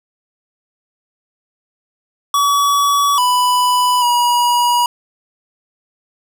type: tone with pitch steps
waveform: square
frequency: 1137 / 992 / 965 Hz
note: C#6 / B5 / B5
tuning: +44 / +7 / -40 cents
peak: -12 dBFS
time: 2.34-4.86 s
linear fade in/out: 2 ms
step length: 840 ms
effects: none